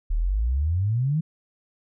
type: exponential sweep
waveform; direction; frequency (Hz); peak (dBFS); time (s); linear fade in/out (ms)
sine; up; 36 to 164.81; -20; 0.1-1.21; 10
effects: none